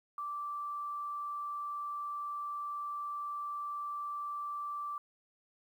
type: tone with quantisation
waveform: sine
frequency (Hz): 1169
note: D6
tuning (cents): -8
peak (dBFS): -36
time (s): 0.18-4.98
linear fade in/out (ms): 2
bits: 11
effects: none